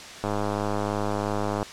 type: click train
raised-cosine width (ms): 1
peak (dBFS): -13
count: 144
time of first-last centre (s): 0.24-1.628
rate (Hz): 103
effects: white hiss -40 dBFS RMS until 1.72 s + low-pass 6000 Hz 12 dB/octave